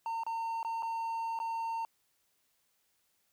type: tone with dropouts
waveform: triangle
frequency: 911 Hz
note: A#5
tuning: 40 cents flat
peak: -31 dBFS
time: 0.06-1.85 s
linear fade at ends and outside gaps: 1 ms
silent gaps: 0.235-0.265 / 0.63-0.648 / 0.824-0.83 / 1.39-1.4 s
effects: white hiss -75 dBFS RMS until 3.32 s